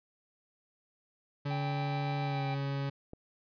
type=tone with pitch glide; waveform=40% pulse; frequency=142.9 to 138.99 Hz; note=D3 to C#3; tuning=-47 to +5 cents; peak=-31 dBFS; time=1.45-2.9 s; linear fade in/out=10 ms; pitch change=-48 cents; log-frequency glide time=2.23-2.45 s
type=tone with tremolo; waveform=square; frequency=787 Hz; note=G5; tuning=7 cents sharp; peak=-37 dBFS; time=1.5-2.55 s; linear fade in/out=10 ms; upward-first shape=triangle; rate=7.1 Hz; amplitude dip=25%
type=click; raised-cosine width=2 ms; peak=-31 dBFS; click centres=3.134 s
effects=resampled to 11025 Hz